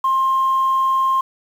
sine tone, 1060 Hz, C6, 22 cents sharp, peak -13 dBFS, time 0.04-1.21 s, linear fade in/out 5 ms, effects tanh soft clip ceiling -10 dBFS + 7-bit

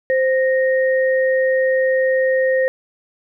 sine tone pair together, 522 / 1859.1 Hz, C5 / A#6, -4 / -5 cents, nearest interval octave + minor seventh, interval 2199 cents, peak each -14 / -22 dBFS, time 0.1-2.68 s, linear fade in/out 0 ms, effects none

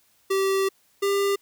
square tone pair in turn, 387.5 / 398.6 Hz, G4 / G4, -20 / +29 cents, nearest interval unison, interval 49 cents, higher second, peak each -21 dBFS, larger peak neither, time 0.3-0.69 / 1.02-1.36 s, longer first, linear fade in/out 10 ms, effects white hiss -63 dBFS RMS until 1.41 s

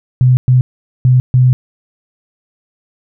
sine tone bursts at uneven times, 126.9 Hz, B2, 47 cents sharp, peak -5 dBFS, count 4, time 0.21-0.37 / 0.48-0.61 / 1.05-1.2 / 1.34-1.53 s, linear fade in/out 0 ms, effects none

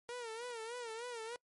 sawtooth tone with vibrato, 467.6 Hz, A#4, 5 cents sharp, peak -38 dBFS, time 0.09-1.36 s, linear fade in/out 0 ms, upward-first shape sine, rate 3.3 Hz, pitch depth 100 cents each way, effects noise-tail reverb RT60 0.1 s tail -24 dB re dry + MP3 48 kbps

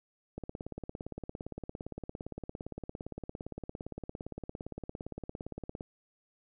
click train, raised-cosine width 2 ms, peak -26 dBFS, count 96, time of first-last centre 0.38-5.809 s, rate 17.5 Hz, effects none

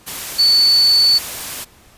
sine tone in noise, 4477 Hz, C#8, 16 cents sharp, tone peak -9 dBFS, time 0.38-1.19 s, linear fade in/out 20 ms, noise white, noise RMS -27 dBFS, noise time 0.06-1.65 s, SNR +15 dB, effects pink hiss -48 dBFS RMS until 1.97 s + resampled to 32000 Hz

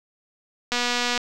click train, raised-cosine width 0.2 ms, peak -7 dBFS, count 112, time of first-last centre 0.72-1.177 s, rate 243 Hz, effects none

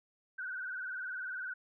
sine tone with vibrato, 1500 Hz, F#6, 23 cents sharp, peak -37 dBFS, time 0.38-1.54 s, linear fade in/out 10 ms, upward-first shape triangle, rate 20 Hz, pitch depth 94 cents each way, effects none

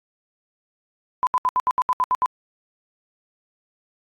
sine tone bursts, 1007 Hz, B5, 33 cents sharp, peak -16 dBFS, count 10, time 1.23-2.259 s, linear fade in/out 0 ms, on 39 ms, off 71 ms, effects AAC 48 kbps

